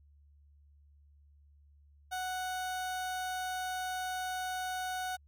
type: tone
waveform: 30% pulse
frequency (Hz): 740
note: F#5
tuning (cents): 0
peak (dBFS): -32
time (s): 2.11-5.17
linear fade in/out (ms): 20
effects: added 72 Hz sine -59 dBFS peak until 5.27 s